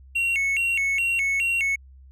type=tone with vibrato; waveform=triangle; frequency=2459 Hz; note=D#7; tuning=21 cents flat; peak=-19 dBFS; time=0.15-1.76 s; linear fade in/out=10 ms; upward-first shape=square; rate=2.4 Hz; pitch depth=190 cents each way; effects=added 66 Hz sine -45 dBFS peak until 2.11 s